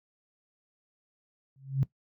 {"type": "tone with exponential growth", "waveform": "sine", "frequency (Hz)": 135.3, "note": "C#3", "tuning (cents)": -42, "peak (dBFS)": -18, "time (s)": [1.56, 1.83], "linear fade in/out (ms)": 0, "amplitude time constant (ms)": 57, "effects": ["noise-tail reverb RT60 0.1 s tail -17 dB re dry", "high-pass 80 Hz 12 dB/octave"]}